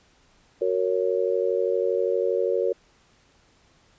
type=chord; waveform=sine; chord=F# major; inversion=none; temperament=just; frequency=370 / 462.5 / 555 Hz; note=F#4 / A#4 / C#5; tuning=0 / -14 / +2 cents; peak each=-26 / -24 / -26 dBFS; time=0.61-2.73 s; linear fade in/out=10 ms; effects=pink hiss -60 dBFS RMS until 3.98 s + resampled to 16000 Hz